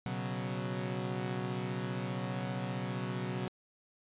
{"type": "chord", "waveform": "sawtooth", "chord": "B suspended second", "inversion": "none", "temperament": "equal", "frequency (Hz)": [123.47, 138.59, 185], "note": ["B2", "C#3", "F#3"], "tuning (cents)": [0, 0, 0], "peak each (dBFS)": [-34, -37, -34], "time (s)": [0.06, 3.48], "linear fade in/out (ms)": 0, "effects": ["resampled to 8000 Hz"]}